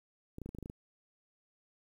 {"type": "clicks", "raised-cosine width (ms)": 3, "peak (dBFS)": -30, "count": 9, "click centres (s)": [0.384, 0.417, 0.46, 0.491, 0.549, 0.586, 0.627, 0.659, 0.699], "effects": ["10-bit"]}